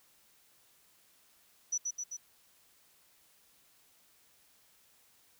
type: tone with echo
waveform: sine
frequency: 5920 Hz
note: F#8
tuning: in tune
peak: -29 dBFS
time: 1.72-1.78 s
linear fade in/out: 10 ms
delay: 130 ms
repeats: 3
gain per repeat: -3 dB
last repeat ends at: 2.17 s
effects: white hiss -66 dBFS RMS until 5.39 s